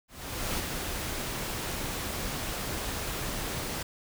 pink noise with ADSR envelope, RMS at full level -30 dBFS, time 0.08-3.83 s, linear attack 510 ms, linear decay 12 ms, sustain -4 dB, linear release 6 ms, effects none

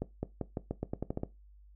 accelerating click train, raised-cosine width 2 ms, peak -20 dBFS, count 11, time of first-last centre 0.02-1.234 s, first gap 210 ms, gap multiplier 0.87, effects noise-tail reverb RT60 0.2 s tail -17 dB re dry + added 50 Hz sine -54 dBFS peak until 1.75 s

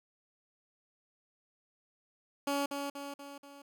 15% pulse tone with echo, 282.1 Hz, C#4, 30 cents sharp, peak -24 dBFS, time 2.47-2.66 s, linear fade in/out 5 ms, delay 240 ms, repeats 4, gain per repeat -5 dB, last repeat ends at 3.62 s, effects none

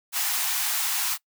white high-pass noise, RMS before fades -26 dBFS, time 0.12-1.18 s, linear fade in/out 50 ms, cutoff 720 Hz, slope 96 dB/octave, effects noise-tail reverb RT60 0.1 s tail -22 dB re dry

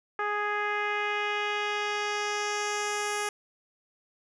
10% pulse tone with low-pass filter sweep, 415.3 Hz, G#4, in tune, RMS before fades -30 dBFS, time 0.19-3.29 s, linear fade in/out 2 ms, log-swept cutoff 1500 to 9700 Hz, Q 1.6, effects none

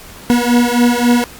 40% pulse beating tone pair, 239.5 / 243.2 Hz, A#3 / B3, +47 / -26 cents, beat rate 3.7 Hz, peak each -12 dBFS, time 0.3-1.24 s, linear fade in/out 0 ms, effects pink hiss -36 dBFS RMS until 1.39 s + Opus 48 kbps

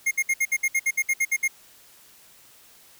square tone bursts, 2137 Hz, C7, 36 cents sharp, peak -20 dBFS, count 13, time 0.06-1.48 s, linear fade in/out 10 ms, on 52 ms, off 62 ms, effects white hiss -53 dBFS RMS until 2.99 s

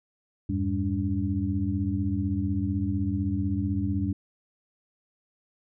sine tone cluster, 85.7 / 101.5 / 199.3 / 287.6 Hz, F2 / G#2 / G3 / D4, -32 / -39 / +29 / -36 cents, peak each -30 dBFS, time 0.49-4.13 s, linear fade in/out 5 ms, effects none

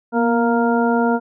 harmonic tone with a mistuned harmonic, 233.1 Hz, A#3, in tune, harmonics 1 / 2 / 3 / 4 / 6, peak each -17 / -20 / -22 / -23 / -25 dBFS, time 0.12-1.2 s, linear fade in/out 50 ms, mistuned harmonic 1, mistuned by +35 cents, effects none

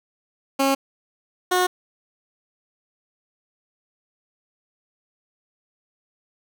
15% pulse tone pair in turn, 272.3 / 363.5 Hz, C#4 / F#4, -31 / -31 cents, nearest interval perfect fourth, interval 500 cents, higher second, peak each -11 dBFS, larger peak neither, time 0.59-0.75 / 1.51-1.67 s, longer neither, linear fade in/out 10 ms, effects none

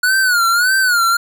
square tone with vibrato, 1455 Hz, F#6, 29 cents flat, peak -12 dBFS, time 0.03-1.17 s, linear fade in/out 5 ms, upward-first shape sine, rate 1.7 Hz, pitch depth 120 cents each way, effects none

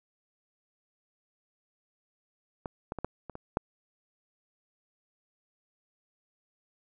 clicks, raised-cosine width 1 ms, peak -21 / -20 / -22 / -17 / -26 / -26 / -12 dBFS, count 7, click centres 2.658 / 2.921 / 2.987 / 3.046 / 3.297 / 3.354 / 3.571 s, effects none

